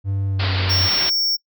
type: tone with pitch glide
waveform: triangle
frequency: 98.2 to 92.9 Hz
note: G2 to F#2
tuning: +4 to +7 cents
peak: -17 dBFS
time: 0.04-0.9 s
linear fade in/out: 50 ms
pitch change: -97 cents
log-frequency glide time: 0.27-0.62 s
type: low-pass noise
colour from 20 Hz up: white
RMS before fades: -26 dBFS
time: 0.39-1.1 s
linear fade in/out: 10 ms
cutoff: 4800 Hz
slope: 96 dB/octave
type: tone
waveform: square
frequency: 5480 Hz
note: F8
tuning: 34 cents flat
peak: -18 dBFS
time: 0.69-1.37 s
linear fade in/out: 20 ms
effects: noise-tail reverb RT60 0.1 s tail -25 dB re dry